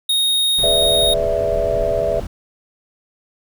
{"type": "tone", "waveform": "square", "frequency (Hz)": 3729, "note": "A#7", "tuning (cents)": 0, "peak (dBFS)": -15, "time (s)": [0.09, 1.14], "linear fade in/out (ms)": 5}
{"type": "noise", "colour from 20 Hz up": "brown", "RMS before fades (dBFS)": -27, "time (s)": [0.58, 2.27], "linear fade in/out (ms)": 5}
{"type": "chord", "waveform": "sine", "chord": "E dominant seventh", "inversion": "first", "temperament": "equal", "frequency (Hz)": [415.3, 493.9, 587.3, 659.3], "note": ["G#4", "B4", "D5", "E5"], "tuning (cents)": [0, 0, 0, 0], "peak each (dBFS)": [-25, -24, -21, -19], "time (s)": [0.63, 2.2], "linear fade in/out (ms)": 5}
{"effects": []}